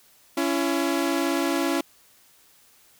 sawtooth tone pair together, 279 / 336.9 Hz, C#4 / E4, +11 / +38 cents, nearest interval minor third, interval 327 cents, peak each -21 dBFS, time 0.37-1.81 s, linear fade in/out 5 ms, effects white hiss -57 dBFS RMS until 2.99 s

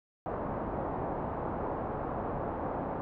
white low-pass noise, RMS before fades -35 dBFS, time 0.26-3.01 s, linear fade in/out 0 ms, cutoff 950 Hz, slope 24 dB/octave, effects none

